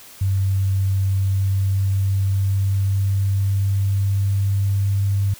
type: tone with pitch glide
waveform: sine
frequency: 96.8 to 99.18 Hz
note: G2 to G2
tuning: -21 to +21 cents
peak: -16 dBFS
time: 0.21-5.34 s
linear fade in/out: 5 ms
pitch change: +42 cents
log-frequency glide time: 1.07-5.01 s
effects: white hiss -43 dBFS RMS until 5.39 s